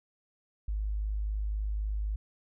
sine tone, 51.91 Hz, G#1, in tune, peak -29 dBFS, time 0.68-2.16 s, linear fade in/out 5 ms, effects none

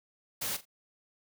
white noise with echo, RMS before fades -34 dBFS, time 0.41-0.57 s, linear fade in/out 10 ms, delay 42 ms, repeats 2, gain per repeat -14 dB, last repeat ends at 0.654 s, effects none

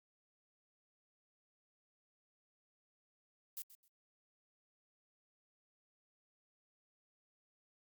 violet noise with echo, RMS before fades -44 dBFS, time 3.57-3.62 s, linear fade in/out 0 ms, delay 130 ms, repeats 2, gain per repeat -14 dB, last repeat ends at 3.88 s, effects Opus 48 kbps

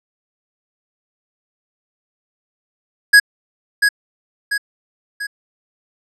square tone with echo, 1661.2 Hz, G#6, in tune, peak -5 dBFS, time 3.13-3.2 s, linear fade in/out 10 ms, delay 690 ms, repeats 3, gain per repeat -6 dB, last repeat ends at 5.27 s, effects low-pass 10000 Hz 12 dB/octave

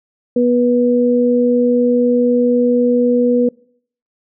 sine tone pair together, 244 / 488 Hz, B3 / B4, -21 / -21 cents, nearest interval octave, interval 1200 cents, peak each -13 dBFS, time 0.36-3.49 s, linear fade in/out 5 ms, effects noise-tail reverb RT60 0.6 s tail -25 dB re dry

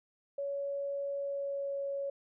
sine tone with pitch glide, 561 to 556.8 Hz, C#5 to C#5, +21 to +8 cents, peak -33 dBFS, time 0.38-2.1 s, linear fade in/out 5 ms, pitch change -13 cents, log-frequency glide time 1.16-1.79 s, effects none

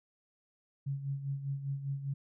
sine tone with tremolo, 138.59 Hz, C#3, in tune, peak -31 dBFS, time 0.86-2.14 s, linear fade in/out 10 ms, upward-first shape sine, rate 5 Hz, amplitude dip 65%, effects none

